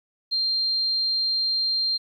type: tone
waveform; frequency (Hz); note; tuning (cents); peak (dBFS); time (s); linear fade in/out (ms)
sine; 4180; C8; -2; -21; 0.31-1.98; 20
effects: 10-bit